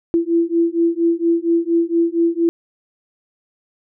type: beating tone pair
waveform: sine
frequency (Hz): 334.1 / 338.4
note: E4 / E4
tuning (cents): +23 / +45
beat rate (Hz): 4.3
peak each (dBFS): -17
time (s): 0.14-2.49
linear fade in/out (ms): 0
effects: none